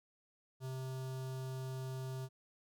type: tone with notch filter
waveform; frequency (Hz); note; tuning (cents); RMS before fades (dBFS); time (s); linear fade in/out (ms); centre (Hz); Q
square; 130.81; C3; 0; -42; 0.6-2.29; 50; 2100; 1.3
effects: none

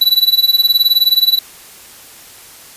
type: tone with tremolo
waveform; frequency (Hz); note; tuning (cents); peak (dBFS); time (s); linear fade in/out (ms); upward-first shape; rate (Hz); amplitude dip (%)
square; 3951; B7; 0; -6; 0.01-1.39; 5; sine; 19; 90
effects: white hiss -38 dBFS RMS until 2.76 s + resampled to 32000 Hz

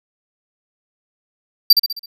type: tone with echo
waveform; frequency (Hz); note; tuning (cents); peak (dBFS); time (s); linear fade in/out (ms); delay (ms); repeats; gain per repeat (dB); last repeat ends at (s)
square; 4688; D8; -4; -4; 1.7-1.73; 5; 66; 5; -6; 2.06
effects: none

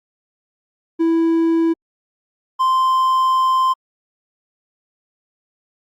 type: tone pair in turn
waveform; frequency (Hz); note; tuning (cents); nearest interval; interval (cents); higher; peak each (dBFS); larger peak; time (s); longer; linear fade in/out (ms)
triangle; 329.6 / 1041.9; E4 / C6; 0 / -8; octave + minor sixth; 1992; second; -11; neither; 0.99-1.74 / 2.59-3.74; second; 20
effects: Opus 48 kbps

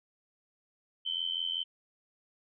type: tone with amplitude modulation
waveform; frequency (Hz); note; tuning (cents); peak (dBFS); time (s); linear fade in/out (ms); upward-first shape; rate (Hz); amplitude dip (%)
sine; 3086; G7; -28; -27; 1.05-1.64; 20; sine; 85.2; 85
effects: none

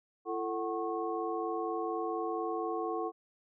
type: tone cluster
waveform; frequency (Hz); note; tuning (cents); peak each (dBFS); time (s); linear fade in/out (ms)
sine; 338.4 / 442.6 / 745 / 1091; E4 / A4 / F#5 / C#6; +45 / +10 / +12 / -28; -37 / -36 / -38 / -39; 0.25-3.12; 50
effects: none

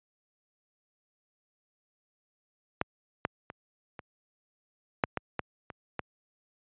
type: clicks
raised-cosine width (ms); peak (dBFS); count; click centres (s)
0.5; -11 / -12 / -25 / -25 / -7 / -14 / -14 / -25 / -16; 9; 2.814 / 3.251 / 3.501 / 3.992 / 5.038 / 5.173 / 5.393 / 5.702 / 5.993
effects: high-pass 80 Hz 12 dB/octave + resampled to 8000 Hz

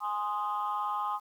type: chord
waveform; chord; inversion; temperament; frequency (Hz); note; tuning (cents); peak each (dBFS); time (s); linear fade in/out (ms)
sine; Ab major; none; equal; 830.6 / 1046.5 / 1244.5; Ab5 / C6 / Eb6; 0 / 0 / 0; -33; 0-1.2; 50
effects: tanh soft clip ceiling -23 dBFS + 10-bit

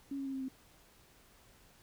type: tone with pitch steps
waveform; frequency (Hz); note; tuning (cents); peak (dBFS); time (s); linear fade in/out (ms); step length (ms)
sine; 277.2 / 273.4 / 269.6 / 265.9 / 262.2; C#4 / C#4 / C#4 / C4 / C4; 0 / -24 / -48 / +28 / +4; -36; 0.11-0.485; 5; 75
effects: pink hiss -63 dBFS RMS until 1.82 s

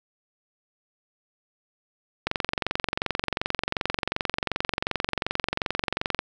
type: click train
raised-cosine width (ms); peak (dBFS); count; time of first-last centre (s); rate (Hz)
0.3; -8; 90; 2.27-6.191; 22.7
effects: none

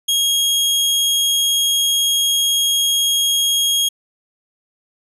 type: tone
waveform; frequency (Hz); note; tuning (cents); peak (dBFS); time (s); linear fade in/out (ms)
sawtooth; 3274; G#7; -25; -11; 0.08-3.89; 10
effects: resampled to 32000 Hz

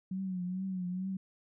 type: tone with vibrato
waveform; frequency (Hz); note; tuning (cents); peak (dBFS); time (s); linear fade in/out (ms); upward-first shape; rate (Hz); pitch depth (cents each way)
sine; 185; F#3; 0; -33; 0.11-1.17; 5; triangle; 2.3; 75
effects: none

